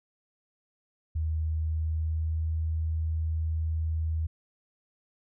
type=tone with pitch glide; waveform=sine; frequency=79 to 79.87 Hz; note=D#2 to D#2; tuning=+27 to +46 cents; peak=-26 dBFS; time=1.15-4.27 s; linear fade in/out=10 ms; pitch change=+19 cents; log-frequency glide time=1.57-2.48 s; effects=none